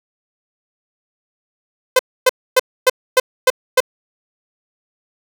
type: tone bursts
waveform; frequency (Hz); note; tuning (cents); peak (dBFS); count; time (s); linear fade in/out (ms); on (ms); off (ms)
sawtooth; 512; C5; -38; -4; 7; 1.96-3.804; 5; 32; 270
effects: none